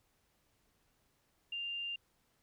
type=tone; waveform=sine; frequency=2794 Hz; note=F7; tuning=in tune; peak=-37 dBFS; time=1.52-1.96 s; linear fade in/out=5 ms; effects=pink hiss -75 dBFS RMS until 2.42 s